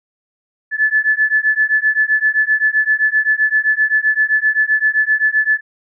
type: beating tone pair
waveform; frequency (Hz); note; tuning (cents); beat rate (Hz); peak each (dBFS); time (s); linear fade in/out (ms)
sine; 1729 / 1736.7; A6 / A6; -31 / -23; 7.7; -15; 0.71-5.61; 50
effects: none